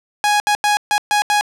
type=tone bursts at uneven times; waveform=sawtooth; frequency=830.6 Hz; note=G#5; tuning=in tune; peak=-9 dBFS; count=6; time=0.24-0.4 / 0.47-0.55 / 0.64-0.77 / 0.91-0.98 / 1.11-1.22 / 1.3-1.41 s; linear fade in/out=0 ms; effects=low-pass 10000 Hz 12 dB/octave